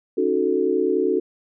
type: chord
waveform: sine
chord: D# half-diminished seventh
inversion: third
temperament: equal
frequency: 277.2 / 311.1 / 370 / 440 Hz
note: C#4 / D#4 / F#4 / A4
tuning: 0 / 0 / 0 / 0 cents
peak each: -26 / -26 / -21 / -22 dBFS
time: 0.17-1.2 s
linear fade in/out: 10 ms
effects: none